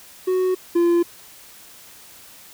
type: tone pair in turn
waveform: triangle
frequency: 370 / 343.7 Hz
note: F#4 / F4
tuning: 0 / -28 cents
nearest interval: minor second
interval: 128 cents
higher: first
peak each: -15 / -12 dBFS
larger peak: second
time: 0.27-0.55 / 0.75-1.03 s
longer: neither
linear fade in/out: 10 ms
effects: white hiss -45 dBFS RMS until 2.53 s